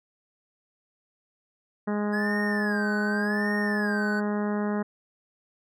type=harmonic tone; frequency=207.7 Hz; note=G#3; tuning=in tune; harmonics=1 / 2 / 3 / 4 / 5 / 6 / 7 / 8 / 9; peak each=-26 / -32 / -36 / -38 / -40 / -42 / -43 / -44 / -45 dBFS; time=1.87-4.83 s; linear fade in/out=10 ms
type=tone with vibrato; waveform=triangle; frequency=1661.2 Hz; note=G#6; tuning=in tune; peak=-27 dBFS; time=2.12-4.21 s; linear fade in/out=20 ms; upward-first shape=sine; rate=0.87 Hz; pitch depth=180 cents each way
effects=none